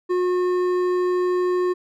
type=tone with hard clipping; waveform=triangle; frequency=361.3 Hz; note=F#4; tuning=41 cents flat; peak=-20 dBFS; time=0.09-1.74 s; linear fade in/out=20 ms; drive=12 dB; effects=none